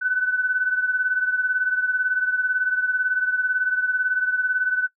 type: beating tone pair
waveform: sine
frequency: 1500 / 1518 Hz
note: F#6 / F#6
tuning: +23 / +44 cents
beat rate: 18 Hz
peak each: -20 / -26 dBFS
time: 0.01-4.88 s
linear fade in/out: 20 ms
effects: noise-tail reverb RT60 0.1 s tail -22 dB re dry